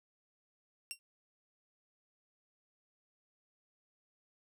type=tone with exponential decay; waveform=15% pulse; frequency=2750 Hz; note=F7; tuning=27 cents flat; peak=-28 dBFS; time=0.91-0.99 s; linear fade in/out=0 ms; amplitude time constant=16 ms; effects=none